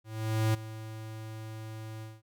square tone with ADSR envelope, 110 Hz, A2, in tune, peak -24 dBFS, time 0.04-2.22 s, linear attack 500 ms, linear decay 13 ms, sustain -16 dB, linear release 200 ms, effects none

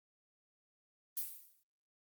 violet noise with exponential decay, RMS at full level -36 dBFS, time 1.17-1.63 s, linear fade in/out 0 ms, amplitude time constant 98 ms, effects Opus 32 kbps

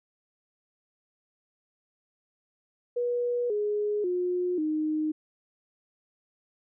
sine tone with pitch steps, 484.6 / 417 / 358.9 / 308.8 Hz, B4 / G#4 / F4 / D#4, -33 / +7 / +47 / -13 cents, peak -25 dBFS, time 2.96-5.12 s, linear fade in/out 10 ms, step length 540 ms, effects none

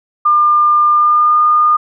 sine tone with pitch glide, 1200 to 1217.5 Hz, D6 to D#6, +37 to -38 cents, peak -7 dBFS, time 0.25-1.77 s, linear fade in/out 10 ms, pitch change +25 cents, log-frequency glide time 0.93-1.4 s, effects none

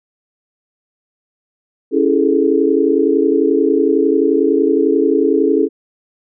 sine chord, A major seventh, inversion first, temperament equal with one note detuned, 277.2 / 329.6 / 408.9 / 440 Hz, C#4 / E4 / G#4 / A4, 0 / 0 / -27 / 0 cents, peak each -16 dBFS, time 1.91-5.69 s, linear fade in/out 50 ms, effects none

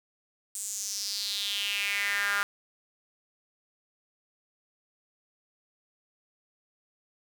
sawtooth tone with high-pass filter sweep, 202 Hz, G#3, 48 cents flat, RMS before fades -31 dBFS, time 0.55-2.43 s, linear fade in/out 0 ms, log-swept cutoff 8200 to 1400 Hz, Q 4.4, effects none

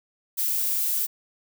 violet noise, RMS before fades -25 dBFS, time 0.37-1.07 s, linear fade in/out 20 ms, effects none

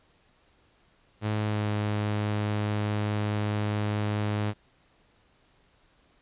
sawtooth tone with pitch glide, 106.5 to 104.73 Hz, G#2 to G#2, +44 to +15 cents, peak -22 dBFS, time 1.21-4.54 s, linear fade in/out 50 ms, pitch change -29 cents, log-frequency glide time 1.38-1.69 s, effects pink hiss -64 dBFS RMS until 6.21 s + resampled to 8000 Hz

